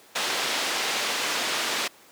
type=low-pass noise; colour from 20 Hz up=white; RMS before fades=-27 dBFS; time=0.15-1.88 s; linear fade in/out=10 ms; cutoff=4400 Hz; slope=12 dB/octave; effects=pink hiss -52 dBFS RMS until 2.11 s + high-pass 300 Hz 12 dB/octave

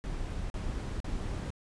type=noise bursts; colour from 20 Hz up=brown; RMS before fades=-35 dBFS; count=3; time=0.04-1.504 s; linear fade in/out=0 ms; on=460 ms; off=42 ms; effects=resampled to 22050 Hz

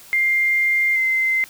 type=tone pair in turn; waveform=sine; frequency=2100 / 2073 Hz; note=C7 / C7; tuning=+6 / -17 cents; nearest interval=unison; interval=23 cents; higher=first; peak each=-15 / -16 dBFS; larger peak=first; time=0.13-0.96 / 0.96-1.44 s; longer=first; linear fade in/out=0 ms; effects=white hiss -44 dBFS RMS until 1.49 s

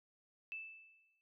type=tone with exponential decay; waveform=sine; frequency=2637 Hz; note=E7; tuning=in tune; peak=-40 dBFS; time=0.52-1.21 s; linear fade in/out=0 ms; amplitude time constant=150 ms; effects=none

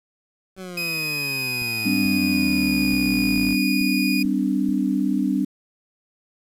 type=exponential sweep; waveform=20% pulse; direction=down; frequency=191.2 to 51 Hz; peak=-27 dBFS; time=0.56-3.57 s; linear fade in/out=50 ms
type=tone with pitch glide; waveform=30% pulse; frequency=2508 to 2462 Hz; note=D#7 to D#7; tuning=+13 to -19 cents; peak=-21 dBFS; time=0.77-4.23 s; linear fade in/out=5 ms; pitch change=-32 cents; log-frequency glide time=1.15-2.68 s
type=click train; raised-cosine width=5 ms; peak=-29 dBFS; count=8; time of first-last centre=1.62-4.69 s; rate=2.28 Hz
type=chord; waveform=sine; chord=G suspended fourth; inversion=none; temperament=equal with one note detuned; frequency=196 / 256.1 / 293.7 Hz; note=G3 / C4 / D4; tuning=0 / -37 / 0 cents; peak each=-23 dBFS; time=1.85-5.45 s; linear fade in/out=10 ms
effects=resampled to 32000 Hz + 8-bit

